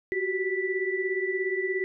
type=tone cluster; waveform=sine; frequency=369.1 / 386.1 / 1971 Hz; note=F#4 / G4 / B6; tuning=-4 / -26 / -4 cents; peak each=-30 dBFS; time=0.12-1.84 s; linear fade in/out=0 ms; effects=none